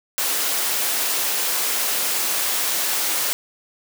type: high-pass noise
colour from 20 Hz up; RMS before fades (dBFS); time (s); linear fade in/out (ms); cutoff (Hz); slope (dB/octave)
white; -22; 0.18-3.33; 0; 330; 12
effects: none